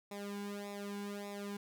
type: tone with flanger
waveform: sawtooth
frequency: 202.7 Hz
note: G#3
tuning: 42 cents flat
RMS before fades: -43 dBFS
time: 0.11-1.57 s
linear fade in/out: 5 ms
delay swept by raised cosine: 0.65 to 1.6 ms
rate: 1.7 Hz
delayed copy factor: -0.95
effects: none